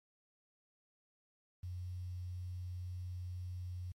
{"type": "tone with quantisation", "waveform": "sine", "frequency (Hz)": 90.2, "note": "F#2", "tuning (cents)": -44, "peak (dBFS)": -40, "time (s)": [1.63, 3.92], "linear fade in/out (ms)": 5, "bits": 11, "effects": ["MP3 64 kbps"]}